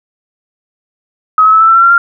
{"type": "tone with pitch steps", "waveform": "sine", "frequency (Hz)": [1272, 1288.3, 1304.7, 1321.4, 1338.3, 1355.4, 1372.8, 1390.3], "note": ["D#6", "E6", "E6", "E6", "E6", "E6", "F6", "F6"], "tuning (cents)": [38, -40, -18, 4, 26, 48, -30, -8], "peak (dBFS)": -3, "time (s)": [1.38, 1.98], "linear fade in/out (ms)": 2, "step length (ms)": 75, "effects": []}